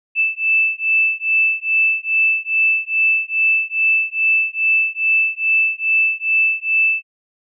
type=beating tone pair; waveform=sine; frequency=2637 / 2639.4 Hz; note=E7 / E7; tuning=0 / +2 cents; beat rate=2.4 Hz; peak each=-17 dBFS; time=0.15-7.03 s; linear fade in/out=50 ms; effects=none